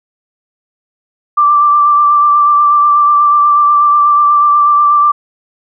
sine tone with vibrato, 1174.7 Hz, D6, in tune, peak -5 dBFS, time 1.37-5.12 s, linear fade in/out 10 ms, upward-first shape sine, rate 8.2 Hz, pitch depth 19 cents each way, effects none

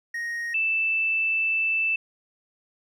triangle / sine tone pair in turn, 1870 / 2645 Hz, A#6 / E7, +5 / +5 cents, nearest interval tritone, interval 600 cents, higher second, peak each -26 / -21 dBFS, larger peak second, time 0.14-0.54 / 0.54-1.96 s, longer second, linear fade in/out 5 ms, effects none

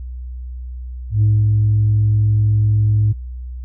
sine tone with ADSR envelope, 106 Hz, G#2, 36 cents sharp, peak -8 dBFS, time 1.1-3.13 s, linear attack 120 ms, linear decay 230 ms, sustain -2 dB, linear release 15 ms, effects tanh soft clip ceiling -8 dBFS + added 62 Hz sine -26 dBFS peak until 3.64 s

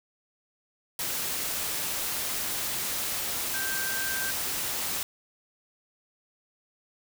sine tone in noise, 1568 Hz, G6, in tune, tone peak -32 dBFS, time 3.54-4.31 s, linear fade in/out 2 ms, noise white, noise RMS -31 dBFS, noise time 0.99-5.03 s, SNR -4 dB, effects none

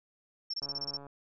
sine tone bursts, 5420 Hz, E8, 47 cents sharp, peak -32 dBFS, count 8, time 0.5-0.971 s, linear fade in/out 5 ms, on 37 ms, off 25 ms
click train, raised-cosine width 1 ms, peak -35 dBFS, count 64, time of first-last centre 0.62-1.067 s, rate 141 Hz
effects none

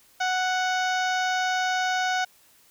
harmonic tone, 740 Hz, F#5, in tune, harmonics 1 / 2 / 3 / 4 / 5 / 6 / 7 / 8 / 9, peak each -25 / -27 / -35 / -37 / -37 / -42 / -40 / -41 / -43 dBFS, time 0.2-2.25 s, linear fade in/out 10 ms, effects white hiss -58 dBFS RMS until 2.7 s

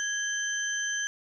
sine tone cluster, 1660 / 3125 / 6130 Hz, G#6 / G7 / G8, -1 / -6 / -40 cents, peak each -30 / -37 / -33 dBFS, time 0-1.07 s, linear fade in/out 0 ms, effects none

